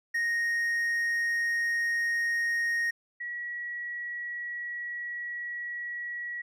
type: tone pair in turn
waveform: triangle / sine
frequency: 1864.7 / 1923.8 Hz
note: A#6 / B6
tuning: 0 / -46 cents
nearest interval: minor second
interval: 54 cents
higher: second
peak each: -24 / -33 dBFS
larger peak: first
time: 0.14-2.91 / 3.2-6.42 s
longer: second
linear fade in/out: 10 ms
effects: none